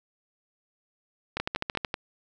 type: two click trains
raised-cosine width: 0.3 ms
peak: -12 / -13 dBFS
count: 7 / 4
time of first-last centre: 1.4-1.848 / 1.37-1.941 s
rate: 13.4 / 5.25 Hz
effects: none